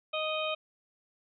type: harmonic tone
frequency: 622.3 Hz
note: D#5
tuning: in tune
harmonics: 1 / 2 / 4 / 5 / 6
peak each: -33 / -37 / -36 / -39 / -40 dBFS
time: 0.13-0.55 s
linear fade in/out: 10 ms
effects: none